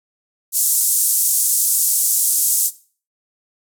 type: band-pass noise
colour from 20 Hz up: pink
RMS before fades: -17 dBFS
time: 0.52-2.71 s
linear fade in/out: 50 ms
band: 7500 to 14000 Hz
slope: 24 dB/octave
effects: noise-tail reverb RT60 0.4 s tail -17 dB re dry